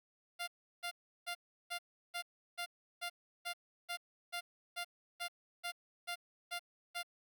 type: tone bursts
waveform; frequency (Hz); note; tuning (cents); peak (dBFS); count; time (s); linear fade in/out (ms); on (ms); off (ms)
10% pulse; 698.5; F5; 0; -30; 16; 0.39-7.032; 20; 87; 350
effects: none